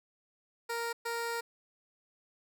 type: tone bursts at uneven times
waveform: 15% pulse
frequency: 466.2 Hz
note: A#4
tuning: in tune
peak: -27 dBFS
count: 2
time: 0.69-0.93 / 1.05-1.41 s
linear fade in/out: 10 ms
effects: none